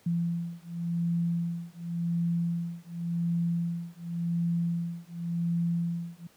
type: beating tone pair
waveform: sine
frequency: 169.7 / 170.6 Hz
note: F3 / F3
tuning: -49 / -40 cents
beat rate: 0.9 Hz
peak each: -30 dBFS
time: 0.06-6.27 s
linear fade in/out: 5 ms
effects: pink hiss -61 dBFS RMS until 6.36 s + high-pass 100 Hz 12 dB/octave